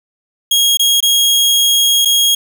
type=tone with dropouts; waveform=sawtooth; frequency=3278 Hz; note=G#7; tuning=23 cents flat; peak=-6 dBFS; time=0.51-2.35 s; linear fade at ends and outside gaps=5 ms; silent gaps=0.772-0.794 / 1.005-1.026 / 2.05-2.055 s; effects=none